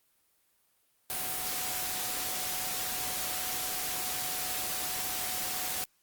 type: tone in noise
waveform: sine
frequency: 740 Hz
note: F#5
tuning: in tune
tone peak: -44 dBFS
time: 1.1-5.84 s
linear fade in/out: 0 ms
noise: white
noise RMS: -34 dBFS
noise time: 1.1-5.84 s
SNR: -13 dB
effects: white hiss -71 dBFS RMS until 6.02 s + Opus 32 kbps